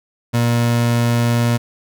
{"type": "tone", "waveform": "30% pulse", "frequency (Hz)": 118.5, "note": "A#2", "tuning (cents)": 29, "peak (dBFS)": -11, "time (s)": [0.33, 1.58], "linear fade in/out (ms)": 20, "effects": []}